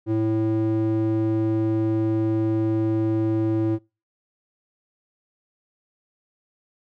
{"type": "tone with band-pass filter", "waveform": "square", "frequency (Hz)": 110, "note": "A2", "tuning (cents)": 0, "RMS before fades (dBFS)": -22, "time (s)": [0.06, 3.79], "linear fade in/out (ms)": 50, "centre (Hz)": 280, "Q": 3.2, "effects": ["noise-tail reverb RT60 0.3 s tail -26 dB re dry"]}